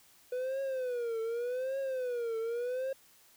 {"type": "tone with vibrato", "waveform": "triangle", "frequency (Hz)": 493.9, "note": "B4", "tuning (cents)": 0, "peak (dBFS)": -30, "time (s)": [0.32, 2.93], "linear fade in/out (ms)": 5, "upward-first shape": "triangle", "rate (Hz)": 0.85, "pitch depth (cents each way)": 180, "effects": ["white hiss -62 dBFS RMS until 3.36 s"]}